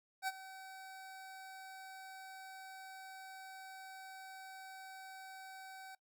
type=tone with ADSR envelope; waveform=25% pulse; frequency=764 Hz; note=G5; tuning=45 cents flat; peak=-30 dBFS; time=0.22-5.95 s; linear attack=56 ms; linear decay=34 ms; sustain=-16 dB; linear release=4 ms; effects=noise-tail reverb RT60 0.1 s tail -20 dB re dry